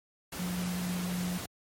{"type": "tone in noise", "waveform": "sine", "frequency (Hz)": 179.2, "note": "F3", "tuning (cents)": 45, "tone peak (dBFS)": -31, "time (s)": [0.39, 1.38], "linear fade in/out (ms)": 5, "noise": "pink", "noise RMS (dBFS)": -39, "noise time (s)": [0.32, 1.46], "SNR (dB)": 5, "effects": ["high-pass 80 Hz 12 dB/octave", "MP3 64 kbps"]}